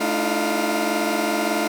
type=tone cluster; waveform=20% pulse; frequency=217.4 / 296.5 / 318.2 / 343.3 / 705 Hz; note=A3 / D4 / D#4 / F4 / F5; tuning=-21 / +17 / +39 / -30 / +16 cents; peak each=-22 dBFS; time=0-1.68 s; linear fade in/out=10 ms; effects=none